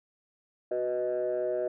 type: chord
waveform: sine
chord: B major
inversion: second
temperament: equal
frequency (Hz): 370 / 493.9 / 622.3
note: F#4 / B4 / D#5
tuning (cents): 0 / 0 / 0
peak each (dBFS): -31 / -32 / -29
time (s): 0.71-1.68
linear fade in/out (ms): 5
effects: tanh soft clip ceiling -22 dBFS